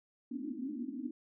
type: band-pass noise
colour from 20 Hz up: white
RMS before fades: -40 dBFS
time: 0.31-1.11 s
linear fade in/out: 5 ms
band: 230 to 310 Hz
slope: 96 dB/octave
effects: none